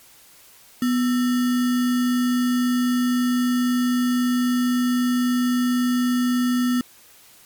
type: tone with sample-and-hold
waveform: sine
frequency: 246.9 Hz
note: B3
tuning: in tune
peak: -17 dBFS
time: 0.82-6.81 s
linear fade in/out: 2 ms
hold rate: 1575 Hz
effects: white hiss -50 dBFS RMS until 7.45 s + MP3 96 kbps